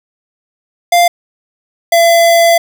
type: tone pair in turn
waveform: square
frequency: 696 / 676.2 Hz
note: F5 / E5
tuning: -6 / +44 cents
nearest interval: unison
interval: 50 cents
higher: first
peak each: -6 dBFS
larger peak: neither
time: 0.92-1.08 / 1.92-2.58 s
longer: second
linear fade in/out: 5 ms
effects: none